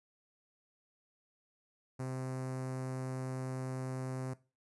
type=tone with notch filter; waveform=sawtooth; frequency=130 Hz; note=C3; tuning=11 cents flat; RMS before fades=-39 dBFS; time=1.99-4.34 s; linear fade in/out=10 ms; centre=3300 Hz; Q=0.56; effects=noise-tail reverb RT60 0.3 s tail -18 dB re dry + resampled to 24000 Hz